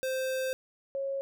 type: tone pair in turn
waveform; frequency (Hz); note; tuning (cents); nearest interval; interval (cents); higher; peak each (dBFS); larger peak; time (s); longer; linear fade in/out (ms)
square / sine; 522 / 547.1; C5 / C#5; -4 / -23; minor second; 81; second; -30 / -30; neither; 0.03-0.53 / 0.95-1.21; first; 0
effects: none